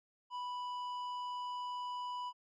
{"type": "tone with tanh clipping", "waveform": "triangle", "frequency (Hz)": 987.8, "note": "B5", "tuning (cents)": 0, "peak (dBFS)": -40, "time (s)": [0.3, 2.33], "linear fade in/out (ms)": 50, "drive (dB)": 13, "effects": []}